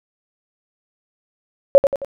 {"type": "tone with echo", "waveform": "sine", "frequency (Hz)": 554.4, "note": "C#5", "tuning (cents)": 0, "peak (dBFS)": -3, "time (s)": [1.75, 1.78], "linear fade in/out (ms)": 0, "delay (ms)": 89, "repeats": 3, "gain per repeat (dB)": -7, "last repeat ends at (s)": 2.047, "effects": []}